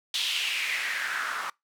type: noise with band-pass filter sweep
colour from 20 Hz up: white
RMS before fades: -30 dBFS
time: 0.14-1.5 s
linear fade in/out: 2 ms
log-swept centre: 3500 to 1200 Hz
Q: 3.9
effects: noise-tail reverb RT60 0.2 s tail -26 dB re dry